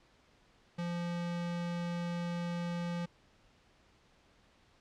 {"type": "tone", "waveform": "square", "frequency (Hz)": 172.9, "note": "F3", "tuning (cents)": -17, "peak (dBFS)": -35, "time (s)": [0.78, 3.06], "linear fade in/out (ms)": 10, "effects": ["pink hiss -66 dBFS RMS until 4.8 s", "low-pass 5000 Hz 12 dB/octave"]}